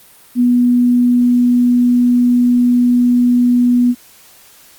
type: tone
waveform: sine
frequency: 244.5 Hz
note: B3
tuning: 17 cents flat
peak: -8 dBFS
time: 0.35-3.95 s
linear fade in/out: 50 ms
effects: white hiss -44 dBFS RMS until 4.78 s + Opus 32 kbps